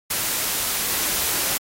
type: noise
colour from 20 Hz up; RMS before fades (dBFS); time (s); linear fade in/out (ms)
white; -23; 0.1-1.58; 10
effects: AAC 48 kbps